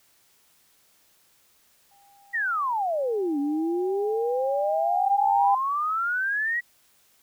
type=tone with exponential growth; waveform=sine; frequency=800 Hz; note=G5; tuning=35 cents sharp; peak=-17 dBFS; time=1.91-5.55 s; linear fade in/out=5 ms; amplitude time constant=790 ms
type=exponential two-way sweep; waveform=sine; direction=down then up; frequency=1947 to 280 to 1947 Hz; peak=-23 dBFS; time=2.33-6.61 s; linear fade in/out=20 ms; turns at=3.39 s
effects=white hiss -62 dBFS RMS until 7.22 s